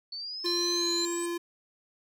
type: exponential sweep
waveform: sine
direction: up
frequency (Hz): 4435 to 8170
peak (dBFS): -35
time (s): 0.12-1.26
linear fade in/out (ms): 5
type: tone with pitch glide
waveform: square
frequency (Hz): 349.2 to 343.6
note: F4 to F4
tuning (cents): 0 to -28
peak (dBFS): -31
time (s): 0.44-1.38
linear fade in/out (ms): 10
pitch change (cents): -28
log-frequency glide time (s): 0.73-0.84
type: tone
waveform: sine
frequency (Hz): 4077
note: C8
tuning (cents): -46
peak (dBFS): -28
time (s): 0.46-1.05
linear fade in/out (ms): 0
effects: none